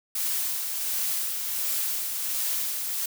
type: noise with tremolo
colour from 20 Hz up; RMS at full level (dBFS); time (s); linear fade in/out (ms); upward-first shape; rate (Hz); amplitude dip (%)
blue; -27; 0.15-3.06; 5; sine; 1.4; 35
effects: none